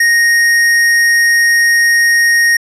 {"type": "tone with tanh clipping", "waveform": "sine", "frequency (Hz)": 1864.7, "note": "A#6", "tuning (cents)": 0, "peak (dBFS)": -9, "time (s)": [0, 2.57], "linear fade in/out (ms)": 5, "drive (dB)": 15, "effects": ["resampled to 32000 Hz"]}